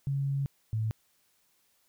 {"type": "tone pair in turn", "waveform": "sine", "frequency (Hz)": [138.59, 110], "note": ["C#3", "A2"], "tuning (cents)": [0, 0], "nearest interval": "major third", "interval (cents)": 400, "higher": "first", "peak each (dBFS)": -27, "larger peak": "neither", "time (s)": [[0.07, 0.46], [0.73, 0.91]], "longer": "first", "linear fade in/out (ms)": 0, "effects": ["white hiss -70 dBFS RMS until 1.88 s"]}